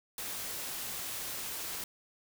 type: noise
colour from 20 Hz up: white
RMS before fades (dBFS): -39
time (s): 0.18-1.84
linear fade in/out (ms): 2
effects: none